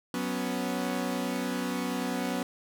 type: chord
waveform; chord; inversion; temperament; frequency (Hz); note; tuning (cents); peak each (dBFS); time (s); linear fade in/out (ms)
sawtooth; F# suspended fourth; none; equal; 185 / 246.9 / 277.2; F#3 / B3 / C#4; 0 / 0 / 0; -31 / -28 / -31; 0.14-2.43; 2
effects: none